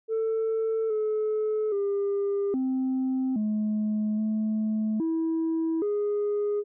sine tone with pitch steps, 445.3 / 430.1 / 400.9 / 260.8 / 213.1 / 216.5 / 325.3 / 413.2 Hz, A4 / A4 / G4 / C4 / G#3 / A3 / E4 / G#4, +21 / -39 / +39 / -5 / +45 / -28 / -23 / -9 cents, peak -22 dBFS, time 0.08-6.64 s, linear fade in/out 50 ms, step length 820 ms, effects tanh soft clip ceiling -22 dBFS

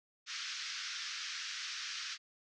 white band-pass noise, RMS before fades -42 dBFS, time 0.26-2.18 s, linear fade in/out 50 ms, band 1300 to 6000 Hz, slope 48 dB/octave, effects none

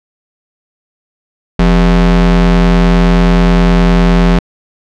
square ring-modulated tone, 110 Hz, A2, in tune, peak -3 dBFS, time 1.59-4.39 s, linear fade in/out 5 ms, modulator 65.2 Hz, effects low-pass 4000 Hz 12 dB/octave

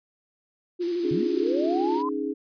sine tone with vibrato, 347.6 Hz, F4, 8 cents flat, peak -24 dBFS, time 0.79-1.99 s, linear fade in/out 20 ms, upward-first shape square, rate 12 Hz, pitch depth 37 cents each way
blue noise, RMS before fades -36 dBFS, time 0.8-2.03 s, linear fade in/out 20 ms
sine chord, C# suspended second, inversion none, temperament just, 277.2 / 311.8 / 415.8 Hz, C#4 / D#4 / G#4, 0 / +4 / +2 cents, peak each -30 dBFS, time 1.03-2.34 s, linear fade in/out 20 ms
sine linear sweep, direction up, 130.4 to 1046.5 Hz, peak -27 dBFS, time 1.11-2.09 s, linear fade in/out 2 ms
effects resampled to 11025 Hz

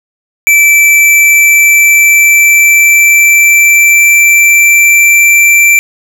square tone with pitch glide, 2324 to 2346 Hz, D7 to D7, -19 to -2 cents, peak -3 dBFS, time 0.47-5.79 s, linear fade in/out 0 ms, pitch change +17 cents, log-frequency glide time 0.92-5.29 s, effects none

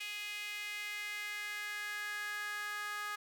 sawtooth tone with high-pass filter sweep, 415.6 Hz, G#4, 1 cent sharp, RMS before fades -41 dBFS, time 0-3.16 s, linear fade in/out 10 ms, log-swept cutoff 2500 to 1400 Hz, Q 3.9, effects none

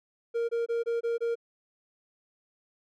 triangle tone bursts, 466.2 Hz, A#4, in tune, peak -24 dBFS, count 6, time 0.34-1.355 s, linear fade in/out 20 ms, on 150 ms, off 23 ms, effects none

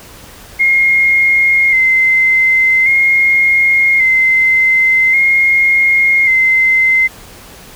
sine tone with vibrato, 2105 Hz, C7, 10 cents sharp, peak -7 dBFS, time 0.59-7.08 s, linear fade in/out 20 ms, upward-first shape square, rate 0.44 Hz, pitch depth 29 cents each way, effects pink hiss -36 dBFS RMS until 7.75 s

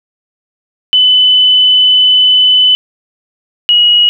sine tone pair in turn, 3010 / 2903 Hz, F#7 / F#7, +29 / -34 cents, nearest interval minor second, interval 63 cents, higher first, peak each -4 dBFS, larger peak neither, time 0.93-2.75 / 3.69-4.09 s, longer first, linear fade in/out 0 ms, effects none

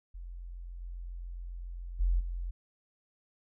sine tone with level steps, 43.65 Hz, F1, in tune, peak -40 / -38 / -24 / -33 dBFS, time 0.14-2.51 s, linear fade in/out 10 ms, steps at 0.8 / 1.99 / 2.19 s, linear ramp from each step 20 ms, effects none

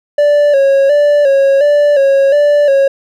triangle tone with vibrato, 566 Hz, C#5, 36 cents sharp, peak -4 dBFS, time 0.18-2.88 s, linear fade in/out 5 ms, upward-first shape square, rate 1.4 Hz, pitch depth 56 cents each way, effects none

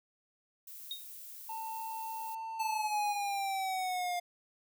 violet noise, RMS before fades -48 dBFS, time 0.67-2.35 s, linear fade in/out 5 ms
triangle tone with exponential decay, 3729 Hz, A#7, in tune, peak -32 dBFS, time 0.91-1.08 s, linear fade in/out 1 ms, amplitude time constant 36 ms
triangle tone with pitch glide, 896 to 831.2 Hz, A5 to G#5, +31 to +1 cents, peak -36 dBFS, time 1.49-3.17 s, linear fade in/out 5 ms, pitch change -130 cents, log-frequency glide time 2.74-3 s
square linear sweep, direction down, 880 to 703 Hz, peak -33 dBFS, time 2.59-4.2 s, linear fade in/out 10 ms
effects none

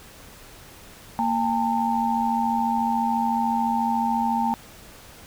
sine tone cluster, 231.1 / 809 / 903 Hz, A#3 / G#5 / A5, -15 / -46 / +45 cents, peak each -25 / -25 / -24 dBFS, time 1.19-4.54 s, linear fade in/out 0 ms, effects pink hiss -46 dBFS RMS until 5.26 s

